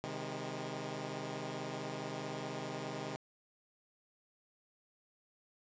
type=chord; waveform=10% pulse; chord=Ab major; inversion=first; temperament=equal with one note detuned; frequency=130.81 / 155.56 / 204.1 Hz; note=C3 / Eb3 / Ab3; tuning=0 / 0 / -30 cents; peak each=-35 / -35 / -37 dBFS; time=0.04-3.16 s; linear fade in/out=0 ms; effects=resampled to 16000 Hz + 11-bit